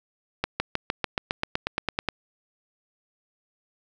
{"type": "accelerating click train", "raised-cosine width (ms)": 0.3, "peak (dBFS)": -8, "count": 14, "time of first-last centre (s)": [0.44, 2.087], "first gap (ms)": 160, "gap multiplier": 0.96, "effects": []}